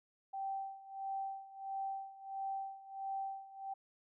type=tone with tremolo; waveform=sine; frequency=779 Hz; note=G5; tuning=11 cents flat; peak=-36 dBFS; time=0.33-3.74 s; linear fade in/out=10 ms; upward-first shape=sine; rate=1.5 Hz; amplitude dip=85%; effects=none